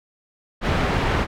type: low-pass noise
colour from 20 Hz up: pink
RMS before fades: -21 dBFS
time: 0.61-1.27 s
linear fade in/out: 50 ms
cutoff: 2400 Hz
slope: 12 dB/octave
effects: none